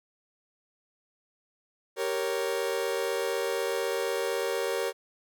40% pulse chord, G diminished, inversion none, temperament equal with one note detuned, 390.2 / 466.2 / 554.4 Hz, G4 / Bb4 / Db5, -8 / 0 / 0 cents, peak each -32 / -30 / -32 dBFS, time 1.96-4.93 s, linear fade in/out 50 ms, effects none

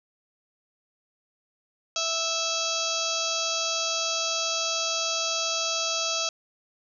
harmonic tone, 657 Hz, E5, 6 cents flat, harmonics 1 / 2 / 4 / 5 / 6 / 7 / 8 / 9 / 10, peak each -34 / -34 / -34 / -34 / -34 / -34 / -34 / -34 / -34 dBFS, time 1.96-6.29 s, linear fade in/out 2 ms, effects none

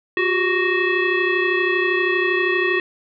sine tone with frequency modulation, 1108.7 Hz, C#6, in tune, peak -16 dBFS, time 0.17-2.8 s, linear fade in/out 2 ms, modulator 750 Hz, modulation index 2, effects none

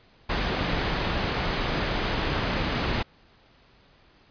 pink low-pass noise, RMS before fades -27 dBFS, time 0.29-3.03 s, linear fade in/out 10 ms, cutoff 4100 Hz, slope 12 dB/octave, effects pink hiss -58 dBFS RMS until 4.3 s + resampled to 11025 Hz

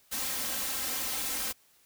white noise with comb filter, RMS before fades -33 dBFS, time 0.11-1.53 s, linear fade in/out 20 ms, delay 3.8 ms, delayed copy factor +0.85, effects white hiss -64 dBFS RMS until 1.85 s

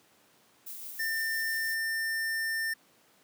violet noise with tremolo, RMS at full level -41 dBFS, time 0.66-1.75 s, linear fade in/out 10 ms, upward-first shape sine, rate 6 Hz, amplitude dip 25%
square tone, 1800 Hz, A6, 39 cents sharp, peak -30 dBFS, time 0.99-2.74 s, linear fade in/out 10 ms
effects pink hiss -63 dBFS RMS until 3.23 s + high-pass 200 Hz 12 dB/octave

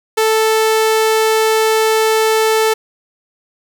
sawtooth tone, 440 Hz, A4, in tune, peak -7 dBFS, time 0.17-2.74 s, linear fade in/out 10 ms, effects none

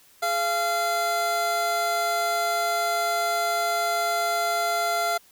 25% pulse tone pair together, 421 / 688 Hz, G#4 / F5, +24 / -26 cents, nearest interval major sixth, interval 850 cents, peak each -31 / -19 dBFS, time 0.22-5.18 s, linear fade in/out 10 ms, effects white hiss -56 dBFS RMS until 5.31 s

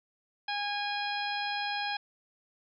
harmonic tone with a mistuned harmonic, 820 Hz, G#5, 22 cents flat, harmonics 1 / 2 / 3 / 4 / 5 / 6, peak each -34 / -37 / -39 / -40 / -41 / -42 dBFS, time 0.48-1.97 s, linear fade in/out 5 ms, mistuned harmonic 6, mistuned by +53 cents, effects none

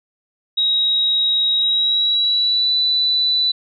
sine tone with pitch glide, 3809 to 3978 Hz, A#7 to B7, +37 to +12 cents, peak -14 dBFS, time 0.57-3.52 s, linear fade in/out 10 ms, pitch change +75 cents, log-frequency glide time 1.55-2.73 s, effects none

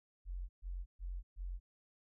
sine tone bursts, 44.78 Hz, F1, 44 cents sharp, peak -39 dBFS, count 4, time 0.25-1.6 s, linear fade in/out 50 ms, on 240 ms, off 130 ms, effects none

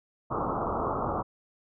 white low-pass noise, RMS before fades -30 dBFS, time 0.3-1.23 s, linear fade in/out 20 ms, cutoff 1300 Hz, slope 96 dB/octave, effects none

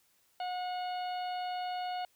harmonic tone, 726 Hz, F#5, 33 cents flat, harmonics 1 / 2 / 3 / 4 / 5 / 6, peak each -34 / -48 / -51 / -47 / -55 / -51 dBFS, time 0.4-2.05 s, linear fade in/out 2 ms, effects white hiss -70 dBFS RMS until 2.15 s

